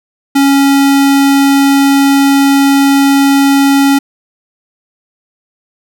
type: tone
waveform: square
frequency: 277.2 Hz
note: C#4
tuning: in tune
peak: -6 dBFS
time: 0.35-3.99 s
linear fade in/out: 10 ms
effects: none